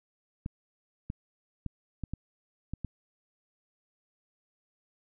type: clicks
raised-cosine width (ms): 5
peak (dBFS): -22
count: 7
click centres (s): 0.461 / 1.101 / 1.663 / 2.037 / 2.136 / 2.736 / 2.847
effects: none